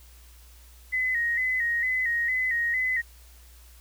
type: tone with vibrato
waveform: sine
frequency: 1947 Hz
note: B6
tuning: 25 cents flat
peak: -23 dBFS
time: 0.92-3.02 s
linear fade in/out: 20 ms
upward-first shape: square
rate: 2.2 Hz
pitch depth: 65 cents each way
effects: added 60 Hz sine -49 dBFS peak until 3.8 s + white hiss -56 dBFS RMS until 3.8 s